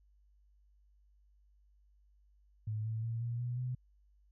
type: tone with pitch steps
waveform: sine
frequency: 107.9 / 111.25 / 114.71 / 118.28 / 121.96 / 125.75 Hz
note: A2 / A2 / A#2 / A#2 / B2 / B2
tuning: -33 / +20 / -27 / +26 / -21 / +32 cents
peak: -34 dBFS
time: 2.67-3.75 s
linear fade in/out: 5 ms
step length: 180 ms
effects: added 50 Hz sine -64 dBFS peak until 4.31 s